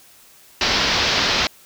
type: low-pass noise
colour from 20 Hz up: white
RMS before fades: -19 dBFS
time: 0.61-1.47 s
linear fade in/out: 2 ms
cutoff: 5400 Hz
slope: 48 dB/octave
effects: white hiss -49 dBFS RMS until 1.65 s